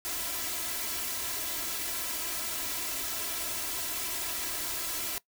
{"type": "noise with comb filter", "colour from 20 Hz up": "white", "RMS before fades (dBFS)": -34, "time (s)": [0.05, 5.18], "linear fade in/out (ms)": 0, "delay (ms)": 3, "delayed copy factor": 0.8, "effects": ["noise-tail reverb RT60 0.1 s tail -20 dB re dry"]}